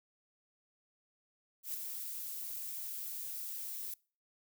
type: noise with ADSR envelope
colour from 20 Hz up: violet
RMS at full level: -37 dBFS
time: 1.63-3.94 s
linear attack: 110 ms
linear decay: 7 ms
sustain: -5 dB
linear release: 4 ms
effects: noise-tail reverb RT60 0.4 s tail -25 dB re dry